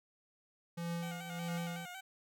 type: tone with tremolo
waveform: square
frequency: 170 Hz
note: F3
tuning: 46 cents flat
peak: -36 dBFS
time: 0.77-1.86 s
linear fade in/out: 10 ms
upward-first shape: triangle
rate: 1.6 Hz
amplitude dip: 75%
type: tone with vibrato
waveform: 15% pulse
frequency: 740 Hz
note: F#5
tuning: in tune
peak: -39 dBFS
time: 1.02-2.01 s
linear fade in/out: 10 ms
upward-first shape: square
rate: 5.4 Hz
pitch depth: 59 cents each way
effects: none